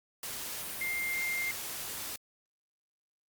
sine tone in noise, 2108 Hz, C7, 12 cents sharp, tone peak -31 dBFS, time 0.81-1.51 s, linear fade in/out 2 ms, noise white, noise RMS -39 dBFS, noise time 0.23-2.16 s, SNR +5 dB, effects Opus 48 kbps

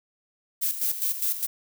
violet noise with tremolo, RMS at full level -25 dBFS, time 0.61-1.47 s, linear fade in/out 20 ms, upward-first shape square, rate 4.9 Hz, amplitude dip 65%, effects none

